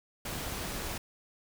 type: noise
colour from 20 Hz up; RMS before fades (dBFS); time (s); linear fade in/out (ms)
pink; -37; 0.25-0.98; 5
effects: none